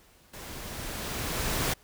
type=noise with level ramp; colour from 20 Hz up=pink; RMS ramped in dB=-43 to -27 dBFS; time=0.33-1.74 s; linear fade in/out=10 ms; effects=pink hiss -59 dBFS RMS until 1.83 s